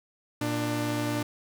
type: tone pair together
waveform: sawtooth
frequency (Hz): 116.54 / 296.9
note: A#2 / D4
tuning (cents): 0 / +19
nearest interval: octave + major third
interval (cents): 1619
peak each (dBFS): -27 / -25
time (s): 0.41-1.23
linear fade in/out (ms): 5
effects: none